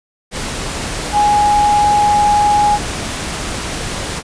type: tone in noise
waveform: sine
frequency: 830.6 Hz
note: G#5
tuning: in tune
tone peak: -9 dBFS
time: 1.12-2.79 s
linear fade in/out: 50 ms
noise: pink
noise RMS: -22 dBFS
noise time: 0.31-4.23 s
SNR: +10 dB
effects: resampled to 22050 Hz